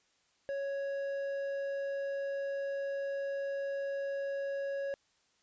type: tone with hard clipping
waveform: sine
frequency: 554.4 Hz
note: C#5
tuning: in tune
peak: -35 dBFS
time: 0.49-4.94 s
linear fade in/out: 0 ms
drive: 6 dB
effects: white hiss -72 dBFS RMS until 5.42 s + resampled to 16000 Hz